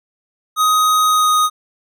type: tone with pitch glide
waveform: square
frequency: 1254 to 1245.3 Hz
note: D#6 to D#6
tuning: +13 to +1 cents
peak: -12 dBFS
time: 0.56-1.5 s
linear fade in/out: 50 ms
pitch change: -12 cents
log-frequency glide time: 1.07-1.31 s
effects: none